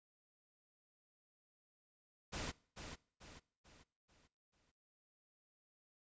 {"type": "noise with echo", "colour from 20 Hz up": "pink", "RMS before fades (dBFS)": -43, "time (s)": [2.32, 2.52], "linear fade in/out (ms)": 20, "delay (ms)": 440, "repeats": 5, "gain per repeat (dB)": -7, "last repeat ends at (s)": 4.72, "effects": ["noise-tail reverb RT60 0.5 s tail -22 dB re dry", "resampled to 16000 Hz"]}